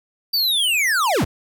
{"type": "linear sweep", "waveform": "square", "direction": "down", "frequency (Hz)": [4699, 43.49], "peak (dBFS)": -17, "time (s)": [0.33, 1.25], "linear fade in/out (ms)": 10, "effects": []}